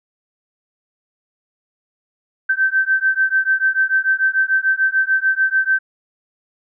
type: beating tone pair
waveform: sine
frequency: 1547 / 1553.8 Hz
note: G6 / G6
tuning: -23 / -16 cents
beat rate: 6.8 Hz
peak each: -17 dBFS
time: 2.49-5.79 s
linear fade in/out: 10 ms
effects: none